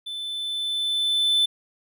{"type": "tone with level ramp", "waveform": "triangle", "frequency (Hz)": 3520, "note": "A7", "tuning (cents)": 0, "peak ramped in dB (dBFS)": [-29, -15], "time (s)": [0.06, 1.46], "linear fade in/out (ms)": 10, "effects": []}